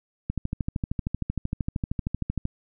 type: click train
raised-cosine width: 5 ms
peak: -14 dBFS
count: 29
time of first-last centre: 0.3-2.454 s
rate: 13 Hz
effects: none